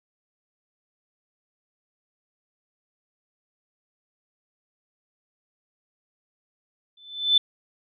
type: tone with exponential growth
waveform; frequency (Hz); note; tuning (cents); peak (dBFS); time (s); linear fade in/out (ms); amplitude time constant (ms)
sine; 3520; A7; 0; -12; 6.97-7.38; 5; 87
effects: none